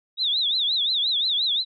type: tone with vibrato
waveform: sine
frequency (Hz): 3694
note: A#7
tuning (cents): -16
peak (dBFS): -20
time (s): 0.17-1.65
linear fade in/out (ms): 50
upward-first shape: triangle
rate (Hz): 5.7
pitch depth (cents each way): 210
effects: none

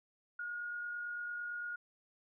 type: tone with amplitude modulation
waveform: sine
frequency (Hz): 1435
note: F6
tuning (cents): +47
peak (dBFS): -37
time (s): 0.39-1.76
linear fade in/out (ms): 5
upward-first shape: sine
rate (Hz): 48.9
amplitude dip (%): 30
effects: none

